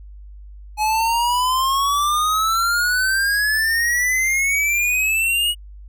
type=exponential sweep; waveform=square; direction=up; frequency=844 to 2918 Hz; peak=-17 dBFS; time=0.77-5.55 s; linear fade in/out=50 ms; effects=added 50 Hz sine -36 dBFS peak until 5.88 s